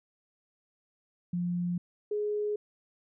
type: tone pair in turn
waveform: sine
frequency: 175.8 / 418.1 Hz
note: F3 / G#4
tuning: +12 / +12 cents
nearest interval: octave + minor third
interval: 1500 cents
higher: second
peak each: -28 dBFS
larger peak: neither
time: 1.33-1.78 / 2.11-2.56 s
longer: neither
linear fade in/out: 5 ms
effects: none